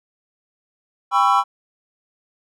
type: chord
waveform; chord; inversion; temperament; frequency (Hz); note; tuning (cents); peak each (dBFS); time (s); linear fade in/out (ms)
triangle; C# half-diminished seventh; second; just; 798.3 / 997.9 / 1108.7 / 1330.5; G5 / B5 / C#6 / E6; +31 / +18 / 0 / +16; -17; 1.11-1.44; 50
effects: none